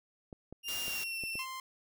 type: clicks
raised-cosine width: 2 ms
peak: -32 dBFS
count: 5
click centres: 0.328 / 0.526 / 0.881 / 1.237 / 1.355 s
type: tone with pitch glide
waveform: 35% pulse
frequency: 2803 to 2692 Hz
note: F7 to E7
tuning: +6 to +36 cents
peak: -34 dBFS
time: 0.63-1.46 s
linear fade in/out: 50 ms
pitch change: -70 cents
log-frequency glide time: 0.83-1.19 s
type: noise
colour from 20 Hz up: white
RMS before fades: -41 dBFS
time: 0.68-1.04 s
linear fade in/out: 5 ms
type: tone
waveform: sawtooth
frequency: 1046.5 Hz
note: C6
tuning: in tune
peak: -36 dBFS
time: 1.39-1.6 s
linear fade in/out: 2 ms
effects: none